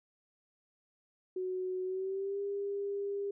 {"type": "tone with pitch glide", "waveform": "sine", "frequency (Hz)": [370, 401.2], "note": ["F#4", "G4"], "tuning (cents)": [0, 40], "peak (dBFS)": -33, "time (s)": [1.36, 3.31], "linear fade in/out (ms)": 5, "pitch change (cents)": 140, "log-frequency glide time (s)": [1.84, 2.4], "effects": []}